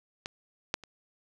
clicks, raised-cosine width 0.2 ms, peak -18 / -10 / -29 dBFS, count 3, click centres 0.259 / 0.741 / 0.837 s, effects none

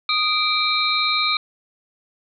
sine tone cluster, 1239 / 2340 / 3757 / 4111 Hz, D#6 / D7 / A#7 / C8, -8 / -7 / +13 / -31 cents, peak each -23 dBFS, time 0.09-1.37 s, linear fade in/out 2 ms, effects none

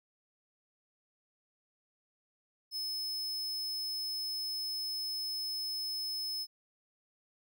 45% pulse tone, 5200 Hz, E8, 24 cents flat, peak -35 dBFS, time 2.71-6.47 s, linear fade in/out 50 ms, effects none

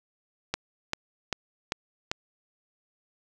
click train, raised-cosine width 0.2 ms, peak -10 dBFS, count 5, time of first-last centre 0.54-2.115 s, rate 2.54 Hz, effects none

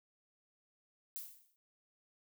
violet noise with exponential decay, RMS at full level -41 dBFS, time 1.16-1.56 s, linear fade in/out 0 ms, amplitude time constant 86 ms, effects none

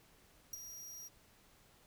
sawtooth tone with ADSR envelope, 5710 Hz, F8, 37 cents sharp, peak -35 dBFS, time 0.53-1.09 s, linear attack 6 ms, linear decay 16 ms, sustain -10 dB, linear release 23 ms, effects pink hiss -66 dBFS RMS until 1.86 s

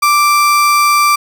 35% pulse tone, 1174.7 Hz, D6, in tune, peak -6 dBFS, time 0.02-1.16 s, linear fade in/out 10 ms, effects none

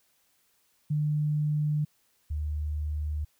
sine tone pair in turn, 150 / 75.37 Hz, D3 / D2, +37 / +45 cents, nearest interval octave, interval 1192 cents, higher first, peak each -24 / -28 dBFS, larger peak first, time 0.9-1.85 / 2.3-3.25 s, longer neither, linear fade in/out 10 ms, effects white hiss -69 dBFS RMS until 3.39 s

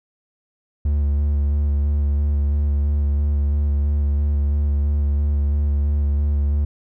triangle tone with vibrato, 72.3 Hz, D2, 27 cents flat, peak -14 dBFS, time 0.85-6.65 s, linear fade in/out 5 ms, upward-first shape square, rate 3 Hz, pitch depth 17 cents each way, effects none

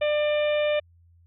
harmonic tone with a mistuned harmonic, 597 Hz, D5, 28 cents sharp, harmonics 1 / 2 / 3 / 4 / 5 / 6, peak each -21 / -39 / -36 / -33 / -38 / -39 dBFS, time 0.01-0.8 s, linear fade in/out 10 ms, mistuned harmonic 5, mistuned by -16 cents, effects added 85 Hz sine -54 dBFS peak until 1.26 s

